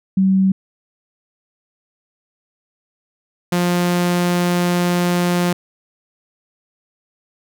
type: tone pair in turn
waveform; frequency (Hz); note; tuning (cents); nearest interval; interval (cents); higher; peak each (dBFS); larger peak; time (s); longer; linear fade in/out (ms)
sine / sawtooth; 191 / 176.28; G3 / F3; -45 / +16; minor second; 139; first; -11; neither; 0.17-0.52 / 3.52-5.53; second; 5
effects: none